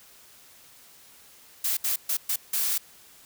blue noise bursts at uneven times, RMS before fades -26 dBFS, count 5, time 1.64-1.77 / 1.84-1.96 / 2.09-2.17 / 2.29-2.36 / 2.53-2.78 s, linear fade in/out 5 ms, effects white hiss -53 dBFS RMS until 3.25 s

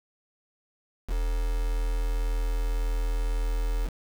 sine tone with quantisation, 40.91 Hz, E1, 12 cents flat, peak -24 dBFS, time 1.07-3.9 s, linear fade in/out 50 ms, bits 6, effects none

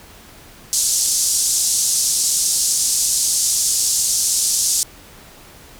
pink band-pass noise, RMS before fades -18 dBFS, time 0.73-4.83 s, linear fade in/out 0 ms, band 5600 to 9800 Hz, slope 24 dB/octave, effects pink hiss -43 dBFS RMS until 5.79 s

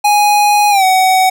square tone with pitch glide, 829 to 751.5 Hz, G#5 to F#5, -3 to +27 cents, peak -8 dBFS, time 0.04-1.3 s, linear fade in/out 10 ms, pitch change -170 cents, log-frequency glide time 0.7-0.84 s, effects none

